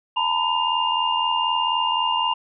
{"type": "tone cluster", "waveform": "sine", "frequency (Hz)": [862, 921, 1005, 2810], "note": ["A5", "A#5", "B5", "F7"], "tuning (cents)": [-36, -21, 30, 10], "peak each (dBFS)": [-30, -24, -23, -24], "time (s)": [0.16, 2.34], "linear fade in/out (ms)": 10, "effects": []}